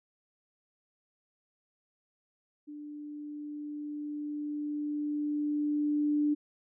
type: tone with level ramp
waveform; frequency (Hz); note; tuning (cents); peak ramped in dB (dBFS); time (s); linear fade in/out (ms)
sine; 295.9; D4; +13; -41 to -24; 2.67-6.35; 20
effects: none